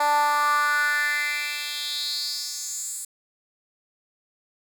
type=tone with high-pass filter sweep; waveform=10% pulse; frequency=293.7 Hz; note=D4; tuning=in tune; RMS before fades=-25 dBFS; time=0-3.05 s; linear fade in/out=5 ms; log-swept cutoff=770 to 8700 Hz; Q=4.5; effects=none